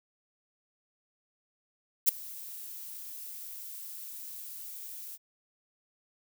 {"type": "noise with ADSR envelope", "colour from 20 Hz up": "violet", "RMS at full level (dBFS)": -19, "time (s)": [2.06, 5.18], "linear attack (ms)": 27, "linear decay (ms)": 7, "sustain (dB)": -24, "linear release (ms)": 41, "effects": []}